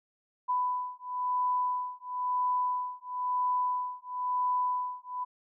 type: beating tone pair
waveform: sine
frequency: 996 / 996.99 Hz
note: B5 / B5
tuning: +14 / +16 cents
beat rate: 0.99 Hz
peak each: -31 dBFS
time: 0.48-5.25 s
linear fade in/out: 20 ms
effects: none